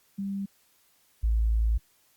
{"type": "tone pair in turn", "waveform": "sine", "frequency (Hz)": [197.4, 55.39], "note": ["G3", "A1"], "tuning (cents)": [12, 12], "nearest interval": "octave + minor seventh", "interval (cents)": 2200, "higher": "first", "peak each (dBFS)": [-29, -21], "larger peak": "second", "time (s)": [[0.18, 0.46], [1.23, 1.78]], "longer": "second", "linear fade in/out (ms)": 10, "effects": ["white hiss -65 dBFS RMS until 2.16 s", "Opus 48 kbps"]}